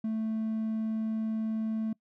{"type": "tone", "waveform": "triangle", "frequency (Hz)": 220.4, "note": "A3", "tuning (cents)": 3, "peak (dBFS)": -26, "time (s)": [0.04, 1.93], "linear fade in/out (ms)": 5, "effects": ["noise-tail reverb RT60 0.1 s tail -25 dB re dry", "tanh soft clip ceiling -22 dBFS"]}